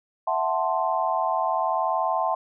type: chord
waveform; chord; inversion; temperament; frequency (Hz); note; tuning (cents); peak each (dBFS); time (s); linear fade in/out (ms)
sine; F# half-diminished seventh; third; equal; 659.3 / 740 / 880 / 1046.5; E5 / F#5 / A5 / C6; 0 / 0 / 0 / 0; -27; 0.27-2.35; 5
effects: none